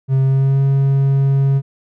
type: tone with pitch glide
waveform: triangle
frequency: 133.6 to 137.12 Hz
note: C3 to C#3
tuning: +36 to -18 cents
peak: -9 dBFS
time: 0.08-1.62 s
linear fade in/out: 50 ms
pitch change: +46 cents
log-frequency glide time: 0.22-0.62 s
effects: none